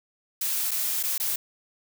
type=noise with dropouts; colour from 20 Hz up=blue; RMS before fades=-27 dBFS; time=0.41-1.36 s; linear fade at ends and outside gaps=5 ms; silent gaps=0.71-0.714 / 1.029-1.035 / 1.18-1.199 s; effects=none